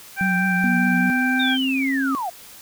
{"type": "harmonic tone", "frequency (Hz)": 784, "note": "G5", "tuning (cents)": 0, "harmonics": [1, 2, 3], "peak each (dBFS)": [-28, -21, -28], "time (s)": [0.16, 1.58], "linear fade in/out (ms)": 50}
{"type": "tone with vibrato", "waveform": "sine", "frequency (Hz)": 184.3, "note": "F#3", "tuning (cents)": -7, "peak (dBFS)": -20, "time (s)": [0.21, 1.1], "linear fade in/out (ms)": 0, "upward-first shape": "triangle", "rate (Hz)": 5, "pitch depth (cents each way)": 52}
{"type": "tone with pitch glide", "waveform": "sine", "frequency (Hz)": [242.1, 270.2], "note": ["B3", "C#4"], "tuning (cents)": [-34, -44], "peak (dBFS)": -20, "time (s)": [0.64, 2.15], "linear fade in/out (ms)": 0, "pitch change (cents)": 190, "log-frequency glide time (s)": [0.74, 1.89]}
{"type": "linear sweep", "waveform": "sine", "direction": "down", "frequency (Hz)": [3729, 659.3], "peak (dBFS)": -23, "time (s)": [1.39, 2.3], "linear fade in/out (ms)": 10}
{"effects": ["white hiss -43 dBFS RMS until 2.61 s"]}